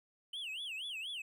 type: tone with vibrato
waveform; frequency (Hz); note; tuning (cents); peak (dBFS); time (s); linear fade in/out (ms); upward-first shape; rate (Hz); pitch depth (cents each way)
triangle; 2955; F#7; -3; -38; 0.33-1.22; 5; sine; 4.2; 270
effects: none